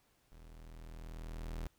40% pulse tone with level ramp, 40.43 Hz, E1, 33 cents flat, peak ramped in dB -53 to -37 dBFS, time 0.32-1.67 s, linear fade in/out 0 ms, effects pink hiss -73 dBFS RMS until 1.78 s

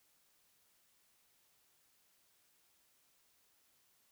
silence, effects white hiss -73 dBFS RMS until 4.11 s

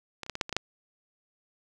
clicks, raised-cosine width 0.2 ms, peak -19 / -27 / -15 / -17 / -9 / -20 / -15 / -8 dBFS, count 8, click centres 0.233 / 0.264 / 0.297 / 0.354 / 0.412 / 0.494 / 0.527 / 0.566 s, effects none

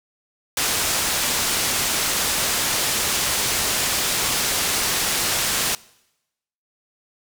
white low-pass noise, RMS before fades -22 dBFS, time 0.57-5.75 s, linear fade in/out 2 ms, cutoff 9600 Hz, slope 12 dB/octave, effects noise-tail reverb RT60 0.9 s tail -23 dB re dry

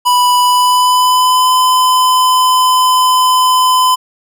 square tone with pitch glide, 987.8 to 1015.6 Hz, B5 to B5, 0 to +48 cents, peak -8 dBFS, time 0.05-3.96 s, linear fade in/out 20 ms, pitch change +48 cents, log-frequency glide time 0.4-1.53 s, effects none

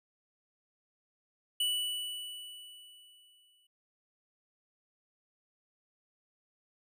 square tone with exponential decay, 2960 Hz, F#7, in tune, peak -28 dBFS, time 1.6-3.67 s, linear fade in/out 5 ms, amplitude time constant 450 ms, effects none

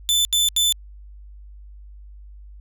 sawtooth tone bursts, 3520 Hz, A7, in tune, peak -13 dBFS, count 3, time 0.09-0.724 s, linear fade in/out 0 ms, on 160 ms, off 77 ms, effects added 50 Hz sine -39 dBFS peak until 2.6 s

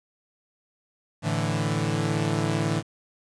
sawtooth chord, A suspended fourth, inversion none, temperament equal, 110 / 146.83 / 164.81 Hz, A2 / D3 / E3, 0 / 0 / 0 cents, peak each -24 dBFS, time 1.22-2.83 s, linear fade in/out 50 ms, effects resampled to 22050 Hz + 9-bit

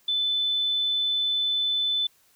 sine tone, 3510 Hz, A7, 5 cents flat, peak -22 dBFS, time 0.08-2.07 s, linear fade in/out 5 ms, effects white hiss -62 dBFS RMS until 2.35 s

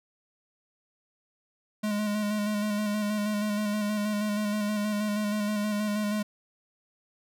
square tone with vibrato, 209.2 Hz, G#3, 13 cents sharp, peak -27 dBFS, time 1.83-6.23 s, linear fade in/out 10 ms, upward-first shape square, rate 6.3 Hz, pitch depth 24 cents each way, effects none

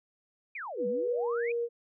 sine exponential two-way sweep, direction down then up, 2544 to 187.8 to 2544 Hz, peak -36 dBFS, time 0.55-1.52 s, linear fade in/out 5 ms, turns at 0.87 s
sine tone with pitch glide, 490 to 471.4 Hz, B4 to A#4, -14 to +19 cents, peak -28 dBFS, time 0.76-1.69 s, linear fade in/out 50 ms, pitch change -67 cents, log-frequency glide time 1.02-1.33 s
effects none

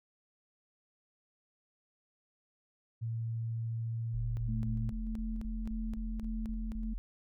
sine tone with pitch glide, 114.2 to 115.86 Hz, A#2 to A#2, -35 to -10 cents, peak -33 dBFS, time 3.01-4.91 s, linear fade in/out 20 ms, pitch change +25 cents, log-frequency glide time 3.81-4.71 s
sine tone bursts, 42.65 Hz, F1, 40 cents flat, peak -35 dBFS, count 11, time 4.14-6.98 s, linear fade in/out 0 ms, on 230 ms, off 31 ms
sine tone with tremolo, 220 Hz, A3, in tune, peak -37 dBFS, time 4.48-6.94 s, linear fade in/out 10 ms, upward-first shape square, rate 1.7 Hz, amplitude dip 25%
effects none

